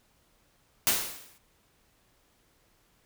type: noise with exponential decay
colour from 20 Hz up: white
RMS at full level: -22 dBFS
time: 0.87-1.38 s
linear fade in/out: 0 ms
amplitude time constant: 110 ms
effects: pink hiss -67 dBFS RMS until 3.05 s